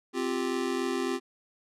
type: chord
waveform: square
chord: C suspended fourth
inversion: none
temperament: just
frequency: 261.6 / 348.8 / 392.4 Hz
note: C4 / F4 / G4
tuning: 0 / -2 / +2 cents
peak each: -33 dBFS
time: 0.13-1.2 s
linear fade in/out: 50 ms
effects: low-pass 9000 Hz 12 dB/octave